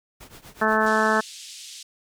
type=noise with tremolo; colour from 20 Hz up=pink; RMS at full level=-42 dBFS; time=0.2-0.9 s; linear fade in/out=10 ms; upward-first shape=triangle; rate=8.1 Hz; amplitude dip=90%
type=harmonic tone; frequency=217.8 Hz; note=A3; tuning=17 cents flat; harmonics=1 / 2 / 3 / 4 / 5 / 6 / 7 / 8; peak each=-26 / -26 / -26 / -26 / -26 / -26 / -26 / -26 dBFS; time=0.61-1.21 s; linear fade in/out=10 ms
type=band-pass noise; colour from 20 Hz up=pink; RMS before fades=-41 dBFS; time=0.86-1.83 s; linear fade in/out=5 ms; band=3100 to 8800 Hz; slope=24 dB/octave
effects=none